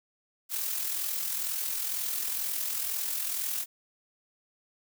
blue noise with amplitude modulation, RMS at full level -30 dBFS, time 0.49-3.66 s, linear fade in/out 50 ms, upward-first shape sine, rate 42.1 Hz, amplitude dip 45%, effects none

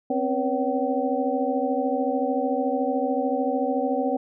sine tone cluster, 256.7 / 270.3 / 487.3 / 559 / 763 Hz, C4 / C#4 / B4 / C#5 / G5, -33 / -44 / -23 / +14 / -47 cents, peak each -28 dBFS, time 0.1-4.17 s, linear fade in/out 5 ms, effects none

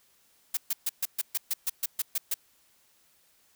blue noise bursts, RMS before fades -28 dBFS, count 12, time 0.54-2.342 s, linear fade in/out 5 ms, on 31 ms, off 130 ms, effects white hiss -65 dBFS RMS until 3.55 s

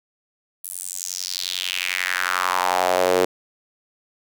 sawtooth tone with high-pass filter sweep, 91.2 Hz, F#2, 24 cents flat, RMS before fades -23 dBFS, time 0.64-3.25 s, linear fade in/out 5 ms, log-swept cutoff 11000 to 420 Hz, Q 3.3, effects none

